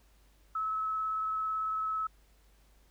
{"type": "tone with vibrato", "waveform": "sine", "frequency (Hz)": 1295, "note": "E6", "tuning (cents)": -31, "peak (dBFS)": -30, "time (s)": [0.55, 2.07], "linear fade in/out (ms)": 5, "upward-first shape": "sine", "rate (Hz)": 18, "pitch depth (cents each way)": 10, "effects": ["added 50 Hz sine -61 dBFS peak until 2.9 s", "pink hiss -68 dBFS RMS until 2.9 s"]}